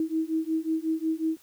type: beating tone pair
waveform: sine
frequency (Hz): 317.6 / 323.1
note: D#4 / E4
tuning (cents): +36 / -35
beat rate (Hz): 5.5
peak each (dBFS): -28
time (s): 0-1.37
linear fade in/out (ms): 2
effects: white hiss -58 dBFS RMS until 1.42 s